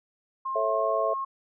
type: tone with pitch glide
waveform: sine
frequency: 1063 to 1079.7 Hz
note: C6 to C#6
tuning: +27 to -46 cents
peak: -28 dBFS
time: 0.45-1.25 s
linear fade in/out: 10 ms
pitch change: +27 cents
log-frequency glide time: 0.56-0.91 s
type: chord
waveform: sine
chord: A major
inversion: none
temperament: just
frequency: 440 / 550 / 660 Hz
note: A4 / C#5 / E5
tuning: 0 / -14 / +2 cents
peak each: -31 / -30 / -26 dBFS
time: 0.55-1.14 s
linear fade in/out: 10 ms
effects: none